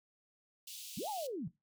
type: high-pass noise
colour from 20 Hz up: pink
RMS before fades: -48 dBFS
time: 0.67-1.27 s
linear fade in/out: 5 ms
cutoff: 2800 Hz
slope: 48 dB/octave
type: linear two-way sweep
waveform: sine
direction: up then down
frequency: 130.81 to 880 to 130.81 Hz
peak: -37 dBFS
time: 0.97-1.48 s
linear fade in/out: 5 ms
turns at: 1.09 s
effects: noise-tail reverb RT60 0.2 s tail -17 dB re dry